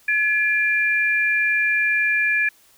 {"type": "tone pair together", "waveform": "sine", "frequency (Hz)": [1704, 2382], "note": ["G#6", "D7"], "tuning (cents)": [44, 24], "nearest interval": "tritone", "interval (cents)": 580, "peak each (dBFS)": [-19, -20], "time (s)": [0.08, 2.49], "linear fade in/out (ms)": 5, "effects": ["white hiss -55 dBFS RMS until 2.77 s"]}